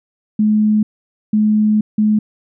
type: tone bursts at uneven times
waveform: sine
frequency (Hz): 213.2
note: G#3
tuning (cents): +46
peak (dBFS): -10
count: 3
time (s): 0.39-0.83 / 1.33-1.81 / 1.98-2.19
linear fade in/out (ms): 5
effects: none